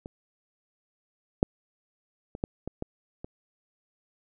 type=clicks; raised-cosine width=2 ms; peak=-25 / -6 / -24 / -14 / -20 / -18 / -24 dBFS; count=7; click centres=0.059 / 1.429 / 2.351 / 2.439 / 2.676 / 2.824 / 3.245 s; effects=none